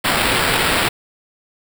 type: noise with sample-and-hold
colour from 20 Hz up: white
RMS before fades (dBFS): -17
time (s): 0.04-0.89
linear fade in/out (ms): 10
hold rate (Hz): 6300
effects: none